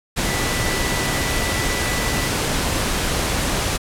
sine tone in noise, 1975.5 Hz, B6, in tune, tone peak -28 dBFS, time 0.25-2.29 s, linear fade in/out 20 ms, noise pink, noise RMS -21 dBFS, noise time 0.16-3.78 s, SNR -10 dB, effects low-pass 11000 Hz 12 dB/octave

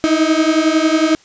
35% pulse beating tone pair, 311.1 / 322.1 Hz, D#4 / E4, 0 / -40 cents, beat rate 11 Hz, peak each -13 dBFS, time 0.04-1.15 s, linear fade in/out 0 ms, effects white hiss -49 dBFS RMS until 1.24 s + resampled to 16000 Hz

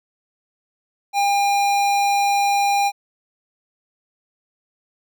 square tone with notch filter, 804 Hz, G5, 44 cents sharp, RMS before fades -18 dBFS, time 1.13-2.92 s, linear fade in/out 50 ms, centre 11000 Hz, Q 1.8, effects none

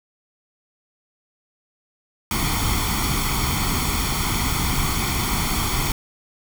pink noise with comb filter, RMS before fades -22 dBFS, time 2.31-5.92 s, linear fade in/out 2 ms, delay 0.9 ms, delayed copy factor +0.75, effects none

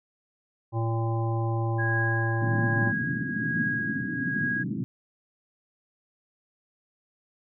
harmonic tone, 114 Hz, A#2, 38 cents flat, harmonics 1 / 3 / 5 / 7 / 9, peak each -25 / -33 / -38 / -35 / -39 dBFS, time 0.72-2.93 s, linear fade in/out 50 ms
sine tone with tremolo, 1647 Hz, G#6, 15 cents flat, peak -25 dBFS, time 1.78-4.64 s, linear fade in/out 20 ms, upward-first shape triangle, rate 1.2 Hz, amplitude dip 65%
white band-pass noise, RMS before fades -31 dBFS, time 2.42-4.84 s, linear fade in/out 0 ms, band 110 to 290 Hz, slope 48 dB/octave
effects none

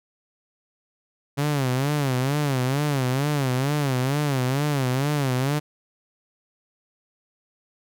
sawtooth tone with vibrato, 137.2 Hz, C#3, 17 cents flat, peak -17 dBFS, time 1.37-5.6 s, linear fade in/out 20 ms, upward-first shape sine, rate 2.2 Hz, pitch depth 150 cents each way, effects none

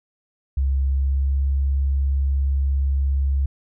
sine tone with pitch glide, 67.6 to 68.54 Hz, C#2 to C#2, -43 to -19 cents, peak -17 dBFS, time 0.57-3.46 s, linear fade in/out 5 ms, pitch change +24 cents, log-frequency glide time 0.85-1.39 s, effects none

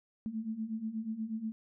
sine beating tone pair, 215.6 / 223.9 Hz, A3 / A3, -35 / +30 cents, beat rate 8.3 Hz, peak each -40 / -36 dBFS, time 0.26-1.52 s, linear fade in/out 0 ms, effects none

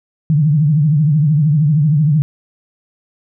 sine tone with vibrato, 150.5 Hz, D3, 43 cents sharp, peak -9 dBFS, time 0.3-2.22 s, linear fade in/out 0 ms, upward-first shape triangle, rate 13 Hz, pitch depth 160 cents each way, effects none

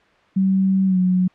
sine tone with pitch glide, 191.4 to 183.18 Hz, G3 to F#3, -41 to -17 cents, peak -14 dBFS, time 0.36-1.28 s, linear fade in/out 10 ms, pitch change -76 cents, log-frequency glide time 0.86-0.98 s, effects white hiss -54 dBFS RMS until 1.34 s + low-pass 2000 Hz 12 dB/octave

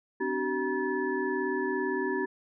sine tone cluster, 259.2 / 297 / 380.6 / 956 / 1730 Hz, C4 / D4 / F#4 / A#5 / A6, -16 / +20 / +49 / +43 / -30 cents, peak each -35 / -35 / -30 / -36 / -35 dBFS, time 0.2-2.26 s, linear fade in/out 10 ms, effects none

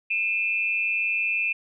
sine tone pair together, 2437 / 2637 Hz, D#7 / E7, -37 / 0 cents, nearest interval minor second, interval 137 cents, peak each -25 dBFS, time 0.1-1.53 s, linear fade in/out 10 ms, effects none

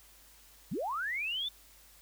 sine linear sweep, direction up, 118.7 to 3600 Hz, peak -32 dBFS, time 0.71-1.49 s, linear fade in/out 10 ms, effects added 50 Hz sine -63 dBFS peak until 2.01 s + white hiss -59 dBFS RMS until 2.01 s

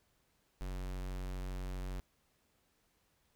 square tone, 46.25 Hz, F#1, in tune, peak -39 dBFS, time 0.61-2 s, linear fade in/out 0 ms, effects pink hiss -75 dBFS RMS until 3.35 s

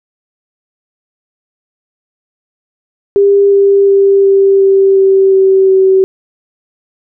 sine tone with pitch steps, 400 / 397.2 / 394.5 / 391.8 / 389.1 / 386.4 / 383.7 / 381.1 Hz, G4 / G4 / G4 / G4 / G4 / G4 / G4 / G4, +35 / +23 / +11 / -1 / -13 / -25 / -37 / -49 cents, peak -4 dBFS, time 3.16-6.04 s, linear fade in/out 0 ms, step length 360 ms, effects none

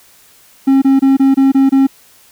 triangle tone bursts, 270 Hz, C#4, 45 cents flat, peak -4 dBFS, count 7, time 0.67-1.87 s, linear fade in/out 10 ms, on 150 ms, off 25 ms, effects white hiss -46 dBFS RMS until 2.31 s

